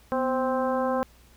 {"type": "harmonic tone with a mistuned harmonic", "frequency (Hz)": 261.5, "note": "C4", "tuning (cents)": -1, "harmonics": [1, 2, 3, 4, 5, 6], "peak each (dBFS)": [-29, -26, -31, -31, -37, -40], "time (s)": [0.12, 1.03], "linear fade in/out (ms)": 0, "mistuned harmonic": 1, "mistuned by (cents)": -82, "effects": ["added 60 Hz sine -55 dBFS peak until 1.36 s", "pink hiss -58 dBFS RMS until 1.36 s"]}